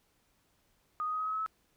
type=tone with pitch steps; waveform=sine; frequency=1237 / 1247 / 1257.2 / 1267.4 / 1277.7 / 1288 / 1298.5 Hz; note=D#6 / D#6 / D#6 / D#6 / D#6 / E6 / E6; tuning=-10 / +3 / +18 / +32 / +46 / -41 / -26 cents; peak=-31 dBFS; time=1-1.462 s; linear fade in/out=0 ms; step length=66 ms; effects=pink hiss -72 dBFS RMS until 1.76 s